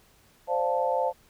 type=chord; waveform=sine; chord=D minor seventh; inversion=third; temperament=equal; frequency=523.3 / 587.3 / 698.5 / 880 Hz; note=C5 / D5 / F5 / A5; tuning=0 / 0 / 0 / 0 cents; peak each=-27 / -31 / -30 / -28 dBFS; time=0.47-1.13 s; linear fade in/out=50 ms; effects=pink hiss -60 dBFS RMS until 1.29 s